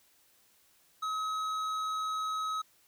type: tone with tanh clipping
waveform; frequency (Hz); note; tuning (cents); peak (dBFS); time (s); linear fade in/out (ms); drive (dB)
sine; 1277; D#6; +45; -33; 1.02-2.62; 10; 11
effects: white hiss -66 dBFS RMS until 2.87 s